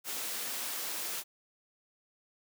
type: high-pass noise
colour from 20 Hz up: white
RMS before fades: -37 dBFS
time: 0.04-1.24 s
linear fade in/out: 50 ms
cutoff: 250 Hz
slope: 12 dB/octave
effects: none